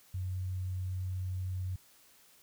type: tone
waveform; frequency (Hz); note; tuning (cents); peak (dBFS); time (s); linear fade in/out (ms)
sine; 92.5; F#2; 0; -33; 0.14-1.76; 5
effects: white hiss -62 dBFS RMS until 2.42 s